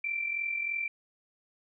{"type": "tone with amplitude modulation", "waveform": "sine", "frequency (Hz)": 2349, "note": "D7", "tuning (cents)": 0, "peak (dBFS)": -27, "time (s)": [0.04, 0.88], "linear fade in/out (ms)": 5, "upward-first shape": "sine", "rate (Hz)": 43.1, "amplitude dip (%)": 60, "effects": []}